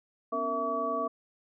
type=tone cluster; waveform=sine; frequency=251.3 / 281.7 / 461.1 / 660 / 1139 Hz; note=B3 / C#4 / A#4 / E5 / C#6; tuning=+30 / +28 / -19 / +2 / +47 cents; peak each=-39 / -40 / -36 / -33 / -31 dBFS; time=0.32-1.08 s; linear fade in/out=10 ms; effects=none